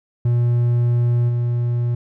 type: tone with level steps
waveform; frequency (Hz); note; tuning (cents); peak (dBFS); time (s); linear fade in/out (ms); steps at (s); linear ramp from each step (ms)
triangle; 120; B2; -49; -12 / -15; 0.25-1.95; 5; 1.28; 20
effects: none